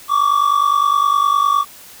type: tone pair together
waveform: triangle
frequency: 1124.9 / 1174.7 Hz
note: C#6 / D6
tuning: +25 / 0 cents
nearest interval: minor second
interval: 75 cents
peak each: -13 dBFS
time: 0.08-1.65 s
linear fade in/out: 50 ms
effects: white hiss -40 dBFS RMS until 2 s